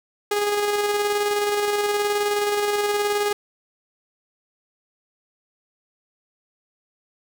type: tone with tremolo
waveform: sawtooth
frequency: 412.5 Hz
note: G#4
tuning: 12 cents flat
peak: -15 dBFS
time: 0.31-3.33 s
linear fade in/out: 5 ms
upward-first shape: square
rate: 19 Hz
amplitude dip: 30%
effects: none